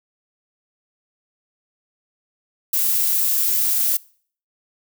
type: noise with high-pass filter sweep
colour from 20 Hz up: violet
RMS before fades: -19 dBFS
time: 2.73-3.97 s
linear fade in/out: 5 ms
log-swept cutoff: 470 to 250 Hz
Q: 7.7
effects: noise-tail reverb RT60 0.5 s tail -23 dB re dry